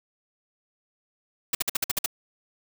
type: noise bursts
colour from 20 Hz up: white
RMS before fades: -24 dBFS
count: 8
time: 1.53-2.061 s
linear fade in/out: 5 ms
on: 20 ms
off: 53 ms
effects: none